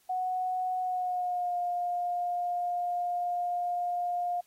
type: tone with pitch glide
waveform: sine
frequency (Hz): 738 to 707.5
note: F#5 to F5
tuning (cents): -5 to +22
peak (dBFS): -28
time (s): 0.09-4.41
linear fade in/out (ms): 10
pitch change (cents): -73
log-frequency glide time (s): 0.8-1.57
effects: white hiss -66 dBFS RMS until 4.46 s + AAC 48 kbps